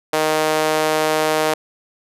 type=tone with high-pass filter; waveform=sawtooth; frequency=155.56 Hz; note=D#3; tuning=in tune; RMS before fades=-18 dBFS; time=0.13-1.54 s; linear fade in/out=5 ms; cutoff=540 Hz; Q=1.6; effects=resampled to 32000 Hz